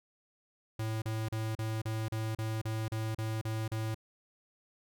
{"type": "tone bursts", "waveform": "square", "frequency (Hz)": 110.5, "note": "A2", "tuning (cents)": 8, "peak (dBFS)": -33, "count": 12, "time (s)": [0.79, 3.946], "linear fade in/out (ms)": 5, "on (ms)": 230, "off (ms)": 36, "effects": []}